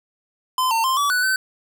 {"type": "tone with pitch steps", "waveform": "square", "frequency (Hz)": [1026, 907, 1048, 1146, 1485, 1530], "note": ["C6", "A#5", "C6", "D6", "F#6", "G6"], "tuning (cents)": [-34, -48, 2, -43, 6, -42], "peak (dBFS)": -18, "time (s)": [0.58, 1.36], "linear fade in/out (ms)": 2, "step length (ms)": 130, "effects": []}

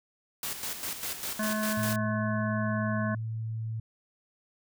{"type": "noise with tremolo", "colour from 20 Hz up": "white", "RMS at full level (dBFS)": -34, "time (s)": [0.43, 1.96], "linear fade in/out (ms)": 2, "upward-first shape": "square", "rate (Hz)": 5, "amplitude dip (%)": 55}
{"type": "harmonic tone", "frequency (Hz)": 214.9, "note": "A3", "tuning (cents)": -41, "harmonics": [1, 3, 5, 7, 8], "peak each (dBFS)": [-30, -35, -37, -38, -39], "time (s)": [1.39, 3.15], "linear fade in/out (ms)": 5}
{"type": "tone", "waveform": "sine", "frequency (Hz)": 111.7, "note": "A2", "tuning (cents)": 27, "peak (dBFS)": -31, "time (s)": [1.77, 3.8], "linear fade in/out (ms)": 5}
{"effects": []}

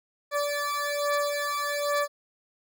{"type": "beating tone pair", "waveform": "20% pulse", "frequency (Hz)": [579, 580.2], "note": ["D5", "D5"], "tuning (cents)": [-25, -21], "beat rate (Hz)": 1.2, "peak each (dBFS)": -24, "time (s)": [0.31, 2.08], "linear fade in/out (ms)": 50, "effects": []}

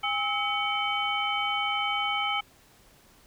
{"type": "tone cluster", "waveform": "sine", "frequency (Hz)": [814, 1293, 2249, 3060], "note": ["G#5", "E6", "C#7", "G7"], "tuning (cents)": [-35, -34, 24, -42], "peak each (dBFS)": -31, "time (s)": [0.03, 2.41], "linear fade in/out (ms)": 10, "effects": ["pink hiss -58 dBFS RMS until 3.26 s"]}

